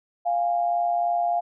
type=tone pair together; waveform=sine; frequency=698.5 / 821.7 Hz; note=F5 / G#5; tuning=0 / -19 cents; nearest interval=minor third; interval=281 cents; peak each=-21 / -29 dBFS; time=0.25-1.41 s; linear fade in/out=20 ms; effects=none